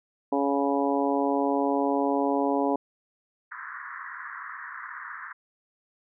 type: harmonic tone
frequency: 140 Hz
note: C#3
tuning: 18 cents sharp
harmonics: 2 / 3 / 4 / 5 / 6 / 7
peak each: -26 / -29 / -30 / -31 / -31 / -32 dBFS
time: 0.32-2.76 s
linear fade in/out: 5 ms
type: band-pass noise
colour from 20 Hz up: white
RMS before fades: -39 dBFS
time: 3.51-5.33 s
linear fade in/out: 10 ms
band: 1000 to 1900 Hz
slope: 96 dB/octave
effects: none